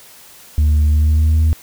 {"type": "tone with pitch glide", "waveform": "sine", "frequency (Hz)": [75.2, 79.03], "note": ["D2", "D#2"], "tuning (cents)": [42, 28], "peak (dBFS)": -7, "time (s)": [0.58, 1.53], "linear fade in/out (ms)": 0, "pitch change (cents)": 86, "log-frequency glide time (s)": [0.88, 1.39], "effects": ["tanh soft clip ceiling -9 dBFS", "white hiss -42 dBFS RMS until 1.62 s"]}